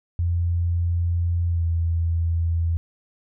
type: tone with pitch glide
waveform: sine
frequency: 86 to 83.6 Hz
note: F2 to E2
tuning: -26 to +25 cents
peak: -19 dBFS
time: 0.19-2.77 s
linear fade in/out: 0 ms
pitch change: -49 cents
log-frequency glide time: 1.48-1.64 s
effects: none